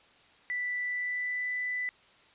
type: tone with pitch glide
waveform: sine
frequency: 1975.5 to 1990.4 Hz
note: B6 to B6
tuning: 0 to +13 cents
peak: -30 dBFS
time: 0.5-1.89 s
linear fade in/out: 0 ms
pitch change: +13 cents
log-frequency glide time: 0.82-1.48 s
effects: white hiss -60 dBFS RMS until 2.34 s + resampled to 8000 Hz